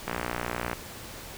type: click train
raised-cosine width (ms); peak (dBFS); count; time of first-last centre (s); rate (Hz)
0.5; -14; 40; 0.08-0.731; 59.9
effects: pink hiss -42 dBFS RMS until 1.37 s